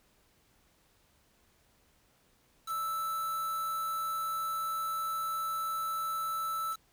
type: tone with quantisation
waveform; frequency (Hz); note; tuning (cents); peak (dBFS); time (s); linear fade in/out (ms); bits
triangle; 1318.5; E6; 0; -30; 2.66-6.77; 50; 7
effects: pink hiss -68 dBFS RMS until 6.92 s